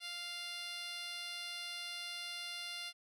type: tone with band-pass filter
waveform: 10% pulse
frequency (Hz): 698.5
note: F5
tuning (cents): 0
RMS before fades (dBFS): -44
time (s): 0-2.93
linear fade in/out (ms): 50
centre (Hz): 4600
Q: 0.92
effects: none